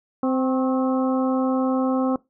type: harmonic tone with a mistuned harmonic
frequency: 260 Hz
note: C4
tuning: 11 cents flat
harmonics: 1 / 2 / 3 / 4 / 5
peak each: -20 / -26 / -30 / -32 / -34 dBFS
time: 0.23-2.16 s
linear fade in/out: 2 ms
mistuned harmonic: 4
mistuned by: +61 cents
effects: noise-tail reverb RT60 0.2 s tail -21 dB re dry